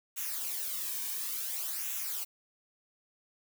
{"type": "noise with flanger", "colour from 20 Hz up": "blue", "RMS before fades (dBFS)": -36, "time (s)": [0.16, 2.25], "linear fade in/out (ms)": 20, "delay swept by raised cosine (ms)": [0.21, 1.51], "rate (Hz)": 0.57, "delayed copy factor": -0.65, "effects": []}